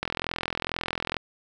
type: click train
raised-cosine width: 0.3 ms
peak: -11 dBFS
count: 49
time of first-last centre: 0.03-1.167 s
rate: 42.2 Hz
effects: none